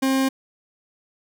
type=tone; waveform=40% pulse; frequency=266.5 Hz; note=C4; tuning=32 cents sharp; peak=-17 dBFS; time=0.02-0.29 s; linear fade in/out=10 ms; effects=none